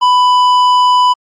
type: tone with tanh clipping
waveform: triangle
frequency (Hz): 995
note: B5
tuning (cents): +13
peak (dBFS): -8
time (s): 0.01-1.14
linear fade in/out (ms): 20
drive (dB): 14
effects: Opus 48 kbps